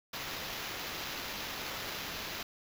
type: noise with sample-and-hold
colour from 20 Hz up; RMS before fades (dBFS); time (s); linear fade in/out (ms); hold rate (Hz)
blue; -40; 0.13-2.43; 5; 8820
effects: none